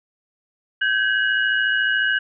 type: tone cluster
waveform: sine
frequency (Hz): 1551 / 1665 / 2912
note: G6 / G#6 / F#7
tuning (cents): -19 / +4 / -28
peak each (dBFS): -19 / -23 / -25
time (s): 0.81-2.19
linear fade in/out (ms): 10
effects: none